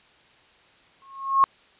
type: tone with exponential growth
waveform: sine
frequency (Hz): 1086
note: C#6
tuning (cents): -36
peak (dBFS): -11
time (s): 1.02-1.44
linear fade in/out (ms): 0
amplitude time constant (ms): 90
effects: white hiss -56 dBFS RMS until 1.79 s + resampled to 8000 Hz